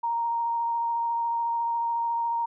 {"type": "tone with vibrato", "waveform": "sine", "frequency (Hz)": 932.3, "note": "A#5", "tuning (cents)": 0, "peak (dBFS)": -24, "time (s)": [0.03, 2.46], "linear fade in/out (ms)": 10, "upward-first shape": "sine", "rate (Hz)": 14, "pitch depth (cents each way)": 11, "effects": []}